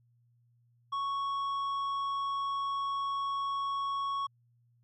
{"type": "tone with tanh clipping", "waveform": "triangle", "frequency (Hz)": 1109, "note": "C#6", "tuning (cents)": 0, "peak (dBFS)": -32, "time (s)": [0.92, 4.27], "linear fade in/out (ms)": 10, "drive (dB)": 11, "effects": ["added 119 Hz sine -65 dBFS peak until 4.83 s"]}